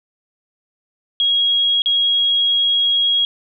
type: tone with dropouts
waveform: sine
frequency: 3297 Hz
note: G#7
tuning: 13 cents flat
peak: -13 dBFS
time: 1.2-3.25 s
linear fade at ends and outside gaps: 1 ms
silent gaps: 1.82-1.859 s
effects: none